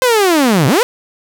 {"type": "linear two-way sweep", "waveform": "sawtooth", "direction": "down then up", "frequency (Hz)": [523, 122.1, 523], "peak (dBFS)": -5, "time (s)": [0.02, 0.83], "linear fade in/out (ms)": 0, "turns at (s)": 0.67, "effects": []}